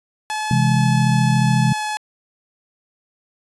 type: tone with pitch glide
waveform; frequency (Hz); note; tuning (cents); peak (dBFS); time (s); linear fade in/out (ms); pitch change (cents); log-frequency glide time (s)
sawtooth; 858 to 852.1; A5 to G#5; -44 to +44; -18; 0.3-1.97; 0; -12; 1.68-1.85
type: chord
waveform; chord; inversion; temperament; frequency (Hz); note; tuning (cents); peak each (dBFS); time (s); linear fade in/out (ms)
sine; C augmented; none; equal; 130.81 / 164.81 / 207.7; C3 / E3 / G#3; 0 / 0 / 0; -16 / -19 / -20; 0.51-1.73; 2
effects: resampled to 24000 Hz